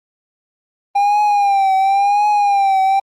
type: tone with vibrato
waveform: triangle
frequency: 800 Hz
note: G5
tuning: 35 cents sharp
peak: -9 dBFS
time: 0.95-3 s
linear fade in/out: 10 ms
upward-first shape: triangle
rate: 0.94 Hz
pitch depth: 84 cents each way
effects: Opus 32 kbps